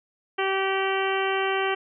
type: harmonic tone with a mistuned harmonic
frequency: 386.2 Hz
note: G4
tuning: 26 cents flat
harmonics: 1 / 2 / 3 / 4 / 5 / 6 / 7 / 8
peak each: -26 / -29 / -31 / -32 / -33 / -34 / -34 / -35 dBFS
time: 0.38-1.75 s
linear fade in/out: 10 ms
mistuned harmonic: 7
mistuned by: +28 cents
effects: none